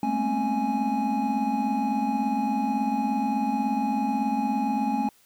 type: tone cluster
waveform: triangle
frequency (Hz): 205.6 / 222.1 / 251.2 / 269.1 / 832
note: G#3 / A3 / B3 / C4 / G#5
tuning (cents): -17 / +16 / +30 / +49 / +3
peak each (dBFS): -32 / -26 / -33 / -27 / -25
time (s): 0.03-5.09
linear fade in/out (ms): 2
effects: white hiss -60 dBFS RMS until 5.25 s